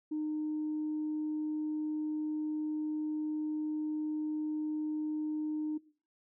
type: tone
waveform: sine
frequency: 306.2 Hz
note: D#4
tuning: 28 cents flat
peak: -31 dBFS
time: 0.11-5.78 s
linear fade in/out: 10 ms
effects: noise-tail reverb RT60 0.4 s tail -19 dB re dry + tanh soft clip ceiling -28 dBFS